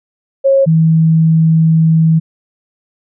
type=tone pair in turn; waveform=sine; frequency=544 / 161.29 Hz; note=C#5 / E3; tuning=-33 / -37 cents; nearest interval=octave + major sixth; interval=2104 cents; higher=first; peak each=-6 dBFS; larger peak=neither; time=0.44-0.66 / 0.66-2.2 s; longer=second; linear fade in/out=20 ms; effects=none